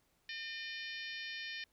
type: harmonic tone with a mistuned harmonic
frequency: 605 Hz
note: D#5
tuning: 49 cents flat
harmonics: 3 / 4 / 5 / 6 / 7 / 8 / 9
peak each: -45 / -47 / -49 / -51 / -52 / -53 / -54 dBFS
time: 0.29-1.64 s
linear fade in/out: 2 ms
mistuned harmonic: 9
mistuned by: +19 cents
effects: pink hiss -75 dBFS RMS until 1.72 s